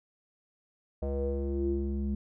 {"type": "tone with low-pass filter sweep", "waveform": "square", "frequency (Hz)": 69.3, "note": "C#2", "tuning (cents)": 0, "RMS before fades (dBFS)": -31, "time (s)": [1.02, 2.15], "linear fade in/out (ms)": 5, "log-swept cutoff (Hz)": [580, 240], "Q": 8, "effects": []}